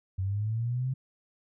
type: linear sweep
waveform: sine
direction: up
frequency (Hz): 92.5 to 133.4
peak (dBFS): -27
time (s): 0.18-0.94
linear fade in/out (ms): 10
effects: none